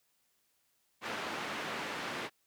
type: band-pass noise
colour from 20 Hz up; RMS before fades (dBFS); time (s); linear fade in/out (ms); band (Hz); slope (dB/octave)
white; -39; 1.01-2.3; 50; 160 to 2100; 12
effects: white hiss -75 dBFS RMS until 2.46 s